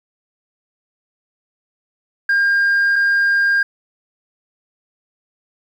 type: tone pair in turn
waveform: sine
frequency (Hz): 1607 / 1607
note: G6 / G6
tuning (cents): +43 / +43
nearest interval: unison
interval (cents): 0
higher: neither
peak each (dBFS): -10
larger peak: neither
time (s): 2.29-2.96 / 2.96-3.63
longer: neither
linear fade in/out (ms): 5
effects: tanh soft clip ceiling -11 dBFS + 8-bit